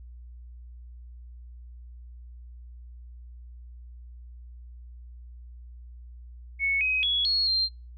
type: tone with pitch steps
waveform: sine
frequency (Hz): 2208 / 2528 / 3365 / 4320 / 4170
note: C#7 / D#7 / G#7 / C#8 / C8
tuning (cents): -7 / +27 / +22 / -45 / -7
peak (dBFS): -22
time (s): 6.59-7.69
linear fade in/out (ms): 50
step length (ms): 220
effects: noise-tail reverb RT60 0.3 s tail -24 dB re dry + added 60 Hz sine -42 dBFS peak until 7.97 s